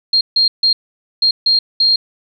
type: tone bursts at uneven times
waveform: sine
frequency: 4218 Hz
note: C8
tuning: 13 cents sharp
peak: -9 dBFS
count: 6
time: 0.13-0.21 / 0.36-0.48 / 0.63-0.73 / 1.22-1.31 / 1.46-1.59 / 1.8-1.96 s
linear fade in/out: 5 ms
effects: none